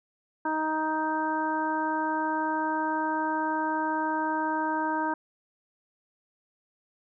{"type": "harmonic tone", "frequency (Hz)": 312.7, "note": "D#4", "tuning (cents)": 9, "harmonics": [1, 2, 3, 4, 5], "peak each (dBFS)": [-31, -36, -28, -38, -34], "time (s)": [0.45, 5.14], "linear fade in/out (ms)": 5, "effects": []}